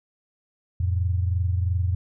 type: tone pair together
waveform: sine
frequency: 87.12 / 110 Hz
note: F2 / A2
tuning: -4 / 0 cents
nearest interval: major third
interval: 404 cents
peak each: -21 / -28 dBFS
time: 0.8-1.95 s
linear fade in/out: 5 ms
effects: none